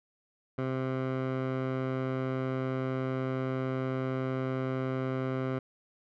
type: tone with low-pass filter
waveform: 15% pulse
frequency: 130.81 Hz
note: C3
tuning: in tune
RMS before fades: -32 dBFS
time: 0.58-5.59 s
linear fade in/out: 5 ms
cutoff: 1700 Hz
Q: 0.79
effects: none